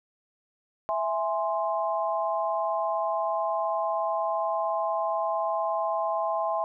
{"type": "chord", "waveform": "sine", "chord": "E augmented", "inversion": "none", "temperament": "equal", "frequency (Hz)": [659.3, 830.6, 1046.5], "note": ["E5", "G#5", "B#5"], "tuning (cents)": [0, 0, 0], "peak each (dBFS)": [-28, -30, -30], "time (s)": [0.89, 6.64], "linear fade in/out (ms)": 0, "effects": []}